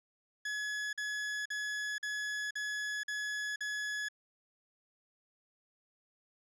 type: tone bursts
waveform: 40% pulse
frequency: 1695 Hz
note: G#6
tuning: 35 cents sharp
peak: -34 dBFS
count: 7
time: 0.45-4.086 s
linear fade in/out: 5 ms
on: 480 ms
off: 46 ms
effects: low-pass 8000 Hz 12 dB/octave